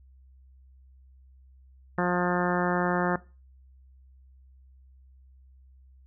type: harmonic tone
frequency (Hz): 177.8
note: F3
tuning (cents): +31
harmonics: 1 / 2 / 3 / 4 / 5 / 6 / 7 / 8 / 9 / 10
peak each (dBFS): -27 / -30 / -32 / -33 / -34 / -35 / -35 / -36 / -37 / -37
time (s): 1.98-3.16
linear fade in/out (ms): 2
effects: noise-tail reverb RT60 0.3 s tail -19 dB re dry + added 65 Hz sine -52 dBFS peak until 6.06 s